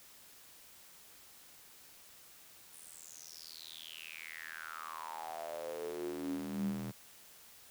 square tone with high-pass filter sweep, 40 Hz, D#1, 49 cents sharp, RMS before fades -43 dBFS, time 2.72-6.92 s, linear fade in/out 20 ms, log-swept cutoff 10000 to 150 Hz, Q 8.7, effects white hiss -58 dBFS RMS until 7.7 s

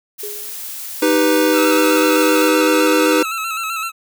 blue noise, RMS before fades -29 dBFS, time 0.18-2.5 s, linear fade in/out 20 ms
sine tone with exponential decay, 415.3 Hz, G#4, in tune, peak -25 dBFS, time 0.23-0.68 s, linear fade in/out 5 ms, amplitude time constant 96 ms
square chord, Eb augmented, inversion none, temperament equal, 311.1 / 392 / 493.9 Hz, Eb4 / G4 / B4, 0 / 0 / 0 cents, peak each -16 / -20 / -17 dBFS, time 1.02-3.23 s, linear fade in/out 5 ms
25% pulse tone with vibrato, 1321 Hz, E6, 3 cents sharp, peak -17 dBFS, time 1.52-3.92 s, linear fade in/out 50 ms, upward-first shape square, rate 7.8 Hz, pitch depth 40 cents each way
effects none

